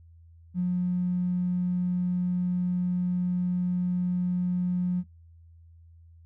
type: tone with tanh clipping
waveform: triangle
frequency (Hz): 179.3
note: F3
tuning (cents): +46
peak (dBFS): -23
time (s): 0.54-5.04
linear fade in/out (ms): 50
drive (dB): 2
effects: noise-tail reverb RT60 0.2 s tail -26 dB re dry + added 83 Hz sine -50 dBFS peak until 6.25 s